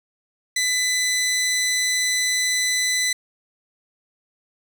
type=tone; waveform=15% pulse; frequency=2002 Hz; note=B6; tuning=23 cents sharp; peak=-13 dBFS; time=0.56-3.13 s; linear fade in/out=5 ms; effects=none